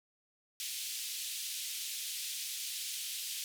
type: band-pass noise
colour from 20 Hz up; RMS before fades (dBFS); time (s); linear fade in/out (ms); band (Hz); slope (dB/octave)
pink; -40; 0.6-3.44; 0; 2900 to 15000; 24
effects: none